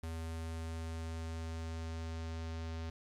square tone with low-pass filter sweep, 81.6 Hz, E2, 17 cents flat, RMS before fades -41 dBFS, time 0.03-2.9 s, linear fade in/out 5 ms, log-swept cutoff 11000 to 5100 Hz, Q 1.2, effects 11-bit

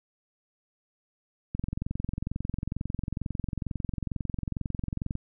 click train, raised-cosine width 5 ms, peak -18 dBFS, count 81, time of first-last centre 1.55-5.154 s, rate 22.2 Hz, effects none

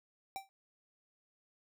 square tone with exponential decay, 779 Hz, G5, 11 cents flat, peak -36 dBFS, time 0.36-0.49 s, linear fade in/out 0 ms, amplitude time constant 28 ms, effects none

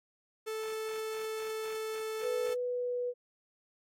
45% pulse tone, 438.5 Hz, A4, 6 cents flat, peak -35 dBFS, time 0.46-2.55 s, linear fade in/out 20 ms
sine tone with pitch glide, 493.9 to 490.8 Hz, B4 to B4, 0 to -11 cents, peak -31 dBFS, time 2.21-3.14 s, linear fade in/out 50 ms, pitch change -11 cents, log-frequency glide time 2.6-2.98 s
effects AAC 48 kbps

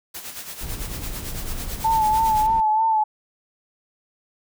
white noise with tremolo, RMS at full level -33 dBFS, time 0.14-2.47 s, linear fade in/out 10 ms, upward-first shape sine, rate 9 Hz, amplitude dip 60%
brown noise, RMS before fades -31 dBFS, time 0.61-2.61 s, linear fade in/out 10 ms
sine tone with vibrato, 877 Hz, A5, 6 cents flat, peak -16 dBFS, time 1.84-3.04 s, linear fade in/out 10 ms, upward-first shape sine, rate 3.2 Hz, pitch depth 43 cents each way
effects none

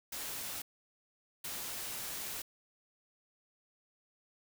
white noise bursts at uneven times, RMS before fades -41 dBFS, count 2, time 0.12-0.62 / 1.44-2.42 s, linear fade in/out 5 ms, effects none

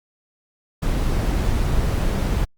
brown noise, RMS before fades -20 dBFS, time 0.82-2.45 s, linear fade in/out 10 ms, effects Opus 48 kbps

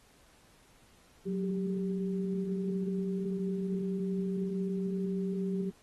sine tone pair together, 185.7 / 393.5 Hz, F#3 / G4, +7 / +7 cents, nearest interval octave + minor second, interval 1300 cents, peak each -31 / -36 dBFS, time 1.25-5.71 s, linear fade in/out 20 ms, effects pink hiss -63 dBFS RMS until 5.82 s + AAC 32 kbps

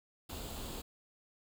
pink noise with comb filter, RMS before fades -43 dBFS, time 0.29-0.82 s, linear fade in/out 10 ms, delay 0.26 ms, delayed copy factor +0.55, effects none

